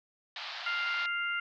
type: band-pass noise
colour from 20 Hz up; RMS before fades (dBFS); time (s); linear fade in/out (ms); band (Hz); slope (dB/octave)
white; -41; 0.36-1.06; 2; 660 to 4600; 48
type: harmonic tone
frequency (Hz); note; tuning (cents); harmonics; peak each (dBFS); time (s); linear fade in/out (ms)
698.5; F5; 0; 2 / 3 / 4; -32 / -36 / -38; 0.66-1.4; 5
effects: none